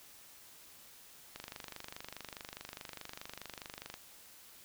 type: click train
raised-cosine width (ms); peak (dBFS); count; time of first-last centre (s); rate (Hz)
0.2; -26; 65; 1.36-3.941; 24.8
effects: white hiss -57 dBFS RMS until 4.64 s